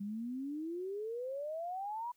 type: exponential sweep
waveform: sine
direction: up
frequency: 196.1 to 987 Hz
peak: -37 dBFS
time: 0-2.12 s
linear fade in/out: 10 ms
effects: white hiss -75 dBFS RMS until 2.16 s